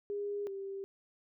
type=tone pair in turn; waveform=sine; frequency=407.6 / 391.7 Hz; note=G#4 / G4; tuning=-32 / -1 cents; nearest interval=minor second; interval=69 cents; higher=first; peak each=-34 / -38 dBFS; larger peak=first; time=0.1-0.47 / 0.47-0.84 s; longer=neither; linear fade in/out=0 ms; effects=none